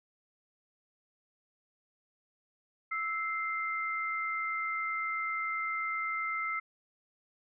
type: tone pair together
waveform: sine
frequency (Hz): 1314.7 / 2087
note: E6 / C7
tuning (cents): -5 / -5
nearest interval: minor sixth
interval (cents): 800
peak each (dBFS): -34 / -34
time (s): 2.91-6.6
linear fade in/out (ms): 10
effects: none